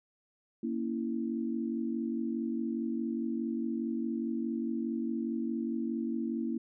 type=chord; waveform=sine; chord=A# diminished; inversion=none; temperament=equal with one note detuned; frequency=232.4 / 277.2 / 329.6 Hz; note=A#3 / C#4 / E4; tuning=-5 / 0 / 0 cents; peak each=-33 / -38 / -36 dBFS; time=0.63-6.58 s; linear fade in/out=5 ms; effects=none